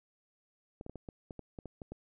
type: clicks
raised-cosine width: 2 ms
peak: -30 dBFS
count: 11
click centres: 0.811 / 0.864 / 0.896 / 0.957 / 1.088 / 1.308 / 1.393 / 1.588 / 1.657 / 1.818 / 1.92 s
effects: none